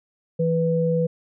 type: tone pair together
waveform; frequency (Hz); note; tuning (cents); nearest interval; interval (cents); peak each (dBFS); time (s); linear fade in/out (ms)
sine; 164.82 / 493.9; E3 / B4; 0 / 0; octave + perfect fifth; 1900; -21; 0.39-1.07; 10
effects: none